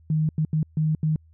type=tone bursts at uneven times; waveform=sine; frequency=155.56 Hz; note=D#3; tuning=in tune; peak=-19 dBFS; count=5; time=0.1-0.29 / 0.38-0.45 / 0.53-0.63 / 0.77-0.95 / 1.03-1.16 s; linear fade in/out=2 ms; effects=added 80 Hz sine -51 dBFS peak until 1.33 s